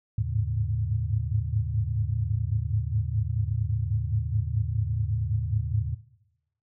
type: tone cluster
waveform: sine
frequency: 78.8 / 101.8 / 106.1 / 111.1 / 139.3 Hz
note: D#2 / G#2 / G#2 / A2 / C#3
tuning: +23 / -34 / +38 / +17 / +9 cents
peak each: -31 / -32 / -30 / -28 / -35 dBFS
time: 0.18-5.95 s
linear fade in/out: 5 ms
effects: noise-tail reverb RT60 0.9 s tail -18 dB re dry